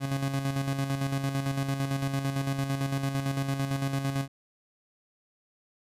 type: tone with tremolo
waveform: 30% pulse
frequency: 137.1 Hz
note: C#3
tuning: 19 cents flat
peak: -23 dBFS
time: 0-4.28 s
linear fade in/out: 50 ms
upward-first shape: square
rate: 8.9 Hz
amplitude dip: 50%
effects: resampled to 32000 Hz